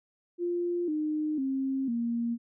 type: tone with pitch steps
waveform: sine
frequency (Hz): 349.2 / 305.8 / 267.7 / 234.4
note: F4 / D#4 / C4 / A#3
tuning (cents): 0 / -30 / +40 / +10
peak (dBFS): -27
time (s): 0.38-2.38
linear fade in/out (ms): 50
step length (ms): 500
effects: none